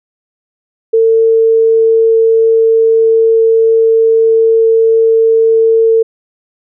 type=tone; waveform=sine; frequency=450.4 Hz; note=A4; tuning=40 cents sharp; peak=-5 dBFS; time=0.93-6.03 s; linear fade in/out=10 ms; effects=none